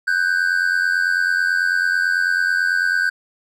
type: tone pair together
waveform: triangle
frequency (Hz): 1497.9 / 1587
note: F#6 / G6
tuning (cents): +21 / +21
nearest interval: minor second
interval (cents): 100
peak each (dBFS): -17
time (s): 0.07-3.1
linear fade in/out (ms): 10
effects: none